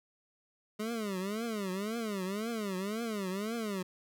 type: tone with vibrato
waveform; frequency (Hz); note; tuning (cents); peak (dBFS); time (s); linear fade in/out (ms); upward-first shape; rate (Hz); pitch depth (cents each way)
25% pulse; 207.7; G#3; 0; -30; 0.79-3.83; 10; triangle; 1.9; 240
effects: none